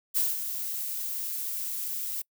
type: noise with ADSR envelope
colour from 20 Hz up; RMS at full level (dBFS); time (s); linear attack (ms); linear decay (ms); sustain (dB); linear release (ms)
violet; -24; 0.14-2.22; 32; 190; -9; 6
effects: noise-tail reverb RT60 0.1 s tail -26 dB re dry